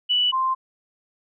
sine tone pair in turn, 2960 / 1046.5 Hz, F#7 / C6, 0 / 0 cents, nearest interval octave + tritone, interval 1800 cents, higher first, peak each -17 / -19 dBFS, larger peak first, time 0.09-0.32 / 0.32-0.55 s, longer neither, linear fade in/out 20 ms, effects none

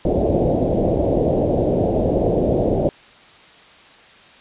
white low-pass noise, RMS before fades -18 dBFS, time 0.05-2.89 s, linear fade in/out 2 ms, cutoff 660 Hz, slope 48 dB/octave, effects white hiss -46 dBFS RMS until 4.4 s + resampled to 8000 Hz

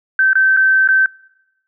sine tone with dropouts, 1547 Hz, G6, 23 cents flat, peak -9 dBFS, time 0.19-1.06 s, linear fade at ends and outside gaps 2 ms, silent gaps 0.332-0.354 / 0.566-0.571 / 0.876-0.887 s, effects noise-tail reverb RT60 1.0 s tail -25 dB re dry

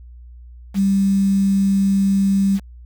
sine tone with quantisation, 196 Hz, G3, in tune, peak -13 dBFS, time 0.74-2.6 s, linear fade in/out 50 ms, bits 6, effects added 60 Hz sine -37 dBFS peak until 2.85 s

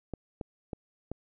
clicks, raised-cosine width 2 ms, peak -22 dBFS, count 4, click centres 0.137 / 0.412 / 0.732 / 1.116 s, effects none

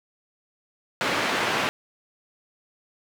white band-pass noise, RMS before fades -25 dBFS, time 1.01-1.69 s, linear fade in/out 0 ms, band 160 to 2200 Hz, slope 12 dB/octave, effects none

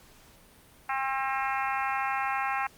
harmonic tone, 267.7 Hz, C4, 40 cents sharp, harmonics 3 / 4 / 5 / 6 / 7 / 8 / 9 / 10, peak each -31 / -33 / -35 / -37 / -38 / -39 / -40 / -41 dBFS, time 0.89-2.67 s, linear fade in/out 5 ms, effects pink hiss -56 dBFS RMS until 2.77 s + Opus 48 kbps

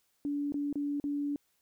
sine tone with dropouts, 287.8 Hz, D4, 35 cents flat, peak -30 dBFS, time 0.25-1.36 s, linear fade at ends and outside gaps 1 ms, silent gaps 0.522-0.542 / 0.728-0.756 / 1-1.04 s, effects white hiss -74 dBFS RMS until 1.61 s

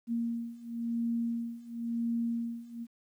sine beating tone pair, 232.5 / 233.46 Hz, A#3 / A#3, -4 / +3 cents, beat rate 0.96 Hz, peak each -35 / -33 dBFS, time 0.07-2.87 s, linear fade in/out 50 ms, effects 11-bit

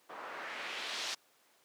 white noise with low-pass filter sweep, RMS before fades -41 dBFS, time 0.09-1.15 s, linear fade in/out 10 ms, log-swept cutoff 1000 to 5300 Hz, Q 1.4, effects pink hiss -67 dBFS RMS until 1.64 s + high-pass 400 Hz 12 dB/octave

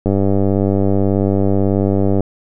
click train, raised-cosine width 2 ms, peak -3 dBFS, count 212, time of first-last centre 0.06-2.206 s, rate 98.3 Hz, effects none

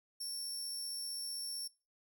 25% pulse tone with amplitude modulation, 5450 Hz, F8, 43 cents flat, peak -33 dBFS, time 0.2-1.68 s, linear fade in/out 10 ms, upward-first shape sine, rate 75.5 Hz, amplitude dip 25%, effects noise-tail reverb RT60 0.3 s tail -22 dB re dry

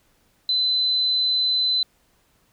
sine tone, 4030 Hz, B7, 34 cents sharp, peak -18 dBFS, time 0.49-1.83 s, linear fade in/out 2 ms, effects pink hiss -63 dBFS RMS until 2.52 s

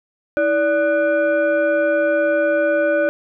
sine tone with frequency modulation, 581 Hz, D5, 19 cents flat, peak -14 dBFS, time 0.37-3.09 s, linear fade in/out 0 ms, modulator 904 Hz, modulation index 0.82, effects none

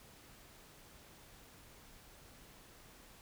silence, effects pink hiss -59 dBFS RMS until 3.21 s

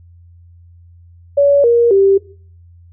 sine tone with pitch steps, 567 / 471.3 / 391.8 Hz, C#5 / A#4 / G4, +39 / +19 / -1 cents, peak -7 dBFS, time 1.37-2.18 s, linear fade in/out 10 ms, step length 270 ms, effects noise-tail reverb RT60 0.5 s tail -20 dB re dry + added 86 Hz sine -40 dBFS peak until 2.92 s

